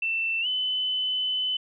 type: tone with pitch glide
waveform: sine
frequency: 2676 to 3021 Hz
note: E7 to F#7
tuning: +25 to +35 cents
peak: -24 dBFS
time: 0.02-1.57 s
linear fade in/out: 5 ms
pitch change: +210 cents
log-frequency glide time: 0.41-0.47 s
effects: none